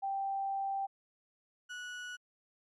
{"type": "tone pair in turn", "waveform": ["sine", "35% pulse"], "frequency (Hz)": [784, 1468.9], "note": ["G5", "F#6"], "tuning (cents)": [0, -13], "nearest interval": "major seventh", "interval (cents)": 1087, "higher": "second", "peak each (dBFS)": [-32, -39], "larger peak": "first", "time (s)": [[0.02, 0.87], [1.69, 2.17]], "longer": "first", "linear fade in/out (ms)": 20, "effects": ["low-pass 7000 Hz 12 dB/octave", "MP3 96 kbps"]}